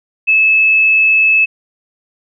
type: tone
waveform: sine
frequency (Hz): 2604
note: E7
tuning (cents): -22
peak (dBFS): -7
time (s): 0.27-1.46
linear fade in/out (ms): 20
effects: none